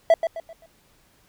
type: tone with echo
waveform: triangle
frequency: 659.3 Hz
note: E5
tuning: in tune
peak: -9 dBFS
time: 0.1-0.14 s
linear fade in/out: 2 ms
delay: 130 ms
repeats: 4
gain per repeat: -9 dB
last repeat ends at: 0.66 s
effects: pink hiss -60 dBFS RMS until 1.28 s